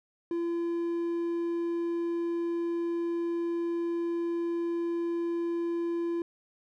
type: tone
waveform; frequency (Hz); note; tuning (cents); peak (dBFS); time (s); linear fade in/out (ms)
triangle; 340; F4; -46; -26; 0.31-6.22; 2
effects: none